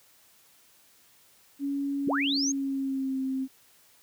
sine tone with pitch glide, 280 to 264.4 Hz, C#4 to C4, +18 to +18 cents, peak -27 dBFS, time 1.59-3.48 s, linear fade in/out 50 ms, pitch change -100 cents, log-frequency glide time 2.25-3.2 s
sine linear sweep, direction up, 137.5 to 6645 Hz, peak -26 dBFS, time 2.07-2.52 s, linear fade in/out 5 ms
effects white hiss -60 dBFS RMS until 4.02 s + high-pass 60 Hz 12 dB/octave

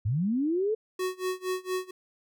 sine linear sweep, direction up, 92.5 to 449.9 Hz, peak -24 dBFS, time 0.05-0.75 s, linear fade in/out 10 ms
square tone with tremolo, 370 Hz, F#4, in tune, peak -27 dBFS, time 0.99-1.91 s, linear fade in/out 5 ms, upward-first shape sine, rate 4.3 Hz, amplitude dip 95%
effects none

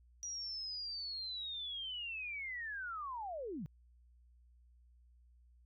sine linear sweep, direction down, 5810 to 132.9 Hz, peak -40 dBFS, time 0.23-3.66 s, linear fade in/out 0 ms, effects added 60 Hz sine -62 dBFS peak until 5.65 s

